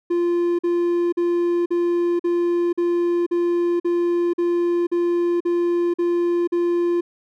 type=tone bursts; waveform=triangle; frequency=346.8 Hz; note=F4; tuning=12 cents flat; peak=-15 dBFS; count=13; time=0.1-7.01 s; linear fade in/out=10 ms; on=490 ms; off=45 ms; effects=none